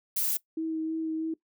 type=noise; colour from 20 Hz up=violet; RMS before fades=-28 dBFS; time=0.16-0.37 s; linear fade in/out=5 ms
type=tone with vibrato; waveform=sine; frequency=320 Hz; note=D#4; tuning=49 cents sharp; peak=-28 dBFS; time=0.57-1.34 s; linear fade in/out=5 ms; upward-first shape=sine; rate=3.1 Hz; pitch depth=14 cents each way
effects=noise-tail reverb RT60 0.1 s tail -19 dB re dry